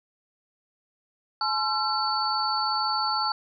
sine tone cluster, 855 / 1045 / 1353 / 4489 Hz, A5 / C6 / E6 / C#8, -50 / -2 / +45 / +21 cents, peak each -28 / -35 / -28 / -28 dBFS, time 1.41-3.32 s, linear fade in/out 2 ms, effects none

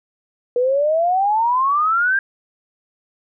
sine exponential sweep, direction up, 480 to 1616 Hz, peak -14 dBFS, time 0.56-2.19 s, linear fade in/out 2 ms, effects none

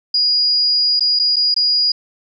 sine tone with dropouts, 4884 Hz, D#8, 33 cents flat, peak -12 dBFS, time 0.14-1.92 s, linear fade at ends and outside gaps 5 ms, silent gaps 0.996-1.006 / 1.191-1.196 / 1.36-1.365 / 1.543-1.563 s, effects none

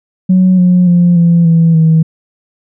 sine tone with pitch steps, 185 / 179.84 / 174.82 / 169.94 / 165.2 / 160.59 Hz, F#3 / F#3 / F3 / F3 / E3 / E3, 0 / -49 / +2 / -47 / +4 / -45 cents, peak -3 dBFS, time 0.29-2.03 s, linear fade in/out 10 ms, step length 290 ms, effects tanh soft clip ceiling -1 dBFS

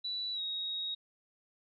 sine tone with pitch glide, 3951 to 3777 Hz, B7 to A#7, 0 to +22 cents, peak -34 dBFS, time 0.04-0.95 s, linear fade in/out 10 ms, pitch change -78 cents, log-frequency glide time 0.33-0.41 s, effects none

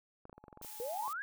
clicks, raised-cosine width 1 ms, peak -37 dBFS, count 10, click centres 0.254 / 0.296 / 0.329 / 0.38 / 0.44 / 0.482 / 0.528 / 0.574 / 0.614 / 0.647 s
sine tone with exponential growth, 850 Hz, G#5, 40 cents sharp, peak -37 dBFS, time 0.34-1.08 s, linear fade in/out 0 ms, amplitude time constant 160 ms
blue noise, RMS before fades -48 dBFS, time 0.62-1.13 s, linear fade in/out 2 ms
sine exponential sweep, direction up, 452.4 to 1700 Hz, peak -37 dBFS, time 0.8-1.22 s, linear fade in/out 0 ms
effects none

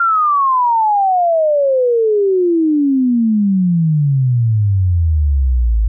sine exponential sweep, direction down, 1396.9 to 51.7 Hz, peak -10 dBFS, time 0-5.88 s, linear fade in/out 5 ms, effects none

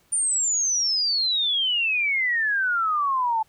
sine exponential sweep, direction down, 9260 to 865 Hz, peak -20 dBFS, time 0.12-3.43 s, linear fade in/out 10 ms, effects pink hiss -62 dBFS RMS until 3.48 s

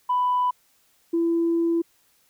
sine tone pair in turn, 993 / 335.3 Hz, B5 / E4, +9 / +30 cents, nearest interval octave + perfect fifth, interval 1879 cents, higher first, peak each -18 dBFS, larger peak neither, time 0.09-0.51 / 1.13-1.82 s, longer second, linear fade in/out 10 ms, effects tanh soft clip ceiling -15 dBFS + white hiss -63 dBFS RMS until 2.29 s

